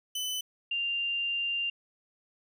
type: tone pair in turn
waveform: sawtooth / sine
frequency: 3013 / 2790 Hz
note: F#7 / F7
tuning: +31 / -2 cents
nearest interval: minor second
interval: 133 cents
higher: first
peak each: -28 dBFS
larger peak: neither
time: 0.15-0.41 / 0.71-1.7 s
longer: second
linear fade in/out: 5 ms
effects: none